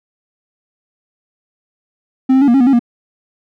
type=tone with pitch steps; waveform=triangle; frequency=261.7 / 264.4 / 283.6 / 236.9 / 273.1 / 243.8 / 274.6 / 237.8 Hz; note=C4 / C4 / C#4 / A#3 / C#4 / B3 / C#4 / A#3; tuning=0 / +18 / +40 / +28 / -26 / -22 / -16 / +35 cents; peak=-5 dBFS; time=2.29-2.794 s; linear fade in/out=10 ms; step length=63 ms; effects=none